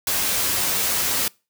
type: noise with comb filter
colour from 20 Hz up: white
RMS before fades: -22 dBFS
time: 0.07-1.28 s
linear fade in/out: 2 ms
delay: 11 ms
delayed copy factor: +0.65
effects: noise-tail reverb RT60 0.3 s tail -25 dB re dry